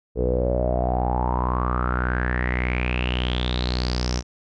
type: tone with low-pass filter sweep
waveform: sawtooth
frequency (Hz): 61.74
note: B1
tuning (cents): 0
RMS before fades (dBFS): -23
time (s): 0.15-4.23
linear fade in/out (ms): 50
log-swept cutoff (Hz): 450 to 5800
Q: 8.6
effects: none